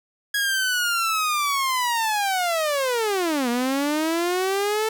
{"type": "linear two-way sweep", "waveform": "sawtooth", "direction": "down then up", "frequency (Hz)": [1661.2, 234.6, 443.7], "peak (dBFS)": -17, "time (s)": [0.34, 4.89], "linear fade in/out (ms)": 5, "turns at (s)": 3.49, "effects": []}